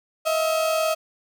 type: tone pair together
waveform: 35% pulse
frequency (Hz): 636.7 / 676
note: D#5 / E5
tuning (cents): +40 / +43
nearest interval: minor second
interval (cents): 103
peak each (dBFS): -19 / -27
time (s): 0.25-0.95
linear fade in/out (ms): 20
effects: none